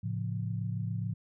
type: chord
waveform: sine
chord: A augmented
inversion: none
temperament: equal with one note detuned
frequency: 110 / 137.08 / 174.61 Hz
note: A2 / C#3 / E#3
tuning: 0 / -19 / 0 cents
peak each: -33 / -38 / -37 dBFS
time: 0.03-1.14 s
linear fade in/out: 10 ms
effects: none